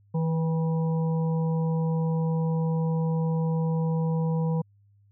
harmonic tone with a mistuned harmonic, 161.6 Hz, E3, 34 cents flat, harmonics 1 / 3 / 5 / 6, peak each -23 / -33 / -42 / -40 dBFS, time 0.14-4.62 s, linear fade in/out 10 ms, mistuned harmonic 3, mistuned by +19 cents, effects added 101 Hz sine -57 dBFS peak until 5.11 s

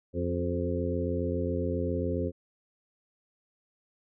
harmonic tone with a mistuned harmonic, 87.31 Hz, F2, in tune, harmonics 1 / 2 / 3 / 4 / 5 / 6, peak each -32 / -36 / -34 / -36 / -35 / -35 dBFS, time 0.13-2.32 s, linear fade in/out 50 ms, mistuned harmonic 4, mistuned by +41 cents, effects none

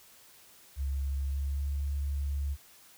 sine tone with pitch glide, 68.7 to 70.59 Hz, C#2 to C#2, -15 to +32 cents, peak -29 dBFS, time 0.76-2.57 s, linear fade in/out 50 ms, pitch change +47 cents, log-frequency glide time 1.16-1.69 s, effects white hiss -57 dBFS RMS until 2.97 s

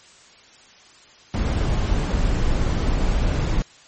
brown noise, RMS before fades -20 dBFS, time 1.34-3.62 s, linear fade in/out 0 ms, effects white hiss -49 dBFS RMS until 3.87 s + MP3 32 kbps

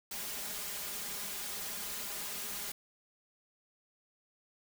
white noise with comb filter, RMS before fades -40 dBFS, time 0.11-2.72 s, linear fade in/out 5 ms, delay 4.9 ms, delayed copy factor +0.95, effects none

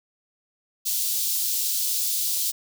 white high-pass noise, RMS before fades -25 dBFS, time 0.85-2.52 s, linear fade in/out 20 ms, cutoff 3700 Hz, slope 24 dB/octave, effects none

